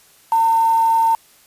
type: tone with quantisation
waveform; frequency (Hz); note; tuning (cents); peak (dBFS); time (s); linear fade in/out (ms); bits
sine; 906; A#5; -50; -12; 0.32-1.15; 2; 5
effects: white hiss -51 dBFS RMS until 1.46 s + resampled to 32000 Hz